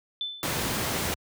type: tone with exponential decay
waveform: sine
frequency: 3520 Hz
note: A7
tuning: in tune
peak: -26 dBFS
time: 0.21-0.67 s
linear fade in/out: 1 ms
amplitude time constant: 100 ms
type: noise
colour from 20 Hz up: pink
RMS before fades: -28 dBFS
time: 0.43-1.14 s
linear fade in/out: 0 ms
effects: high-pass 80 Hz 12 dB/octave